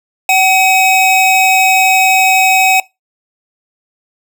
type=tone pair together; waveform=square; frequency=757.5 / 2548 Hz; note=F#5 / D#7; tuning=+40 / +41 cents; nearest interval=octave + major sixth; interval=2101 cents; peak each=-11 dBFS; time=0.29-2.8 s; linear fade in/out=2 ms; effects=noise-tail reverb RT60 0.2 s tail -20 dB re dry